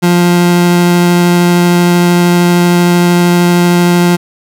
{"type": "tone with vibrato", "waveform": "30% pulse", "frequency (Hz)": 175.2, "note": "F3", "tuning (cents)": 6, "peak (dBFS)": -3, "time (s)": [0.02, 4.17], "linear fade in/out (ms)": 20, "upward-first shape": "triangle", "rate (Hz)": 13, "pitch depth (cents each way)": 8, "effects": []}